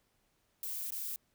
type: noise with dropouts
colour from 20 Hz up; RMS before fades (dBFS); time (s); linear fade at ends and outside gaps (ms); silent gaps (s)
violet; -39; 0.63-1.16; 1; 0.906-0.921
effects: pink hiss -75 dBFS RMS until 1.34 s